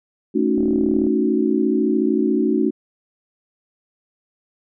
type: chord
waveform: sine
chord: D# half-diminished seventh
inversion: second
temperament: equal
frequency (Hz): 220 / 277.2 / 311.1 / 370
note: A3 / C#4 / D#4 / F#4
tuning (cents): 0 / 0 / 0 / 0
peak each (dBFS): -21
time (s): 0.34-2.71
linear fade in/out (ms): 20
type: click train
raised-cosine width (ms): 2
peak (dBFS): -20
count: 20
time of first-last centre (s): 0.58-1.067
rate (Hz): 39
effects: none